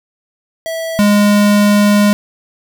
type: tone pair in turn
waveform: square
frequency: 654 / 206 Hz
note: E5 / G#3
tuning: -14 / -14 cents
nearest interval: octave + minor sixth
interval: 2000 cents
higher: first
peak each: -19 / -8 dBFS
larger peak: second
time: 0.66-0.99 / 0.99-2.13 s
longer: second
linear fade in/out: 0 ms
effects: none